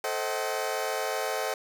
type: chord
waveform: sawtooth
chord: A diminished seventh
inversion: none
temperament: just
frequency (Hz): 440 / 528 / 633.6 / 760.3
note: A4 / C5 / Eb5 / Gb5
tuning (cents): 0 / +16 / +31 / +47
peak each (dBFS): -30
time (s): 0.04-1.54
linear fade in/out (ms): 2
effects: none